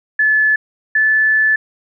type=tone pair in turn; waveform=sine; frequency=1728 / 1741 Hz; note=A6 / A6; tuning=-32 / -19 cents; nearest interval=unison; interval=13 cents; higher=second; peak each=-10 dBFS; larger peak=neither; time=0.19-0.56 / 0.95-1.56 s; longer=second; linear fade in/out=5 ms; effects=none